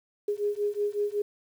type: beating tone pair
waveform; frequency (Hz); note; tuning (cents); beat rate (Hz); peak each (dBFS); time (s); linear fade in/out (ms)
sine; 410 / 415.4; G#4 / G#4; -22 / 0; 5.4; -29; 0.28-1.22; 5
effects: 9-bit